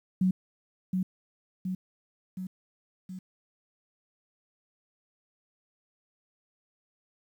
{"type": "tone with echo", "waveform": "sine", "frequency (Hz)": 185.6, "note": "F#3", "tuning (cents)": 6, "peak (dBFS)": -21, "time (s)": [0.21, 0.31], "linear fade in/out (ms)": 5, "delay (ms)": 720, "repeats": 4, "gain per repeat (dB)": -4, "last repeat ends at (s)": 3.19, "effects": ["10-bit"]}